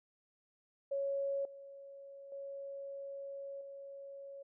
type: tone with level steps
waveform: sine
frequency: 554.4 Hz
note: C#5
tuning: in tune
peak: -33 / -49 / -42 / -46 dBFS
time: 0.91-4.43 s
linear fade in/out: 10 ms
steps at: 1.45 / 2.32 / 3.61 s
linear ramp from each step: 2 ms
effects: none